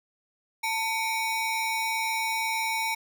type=ring-modulated tone; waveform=40% pulse; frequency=1572 Hz; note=G6; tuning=4 cents sharp; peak=-22 dBFS; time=0.63-2.95 s; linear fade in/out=10 ms; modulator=679 Hz; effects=none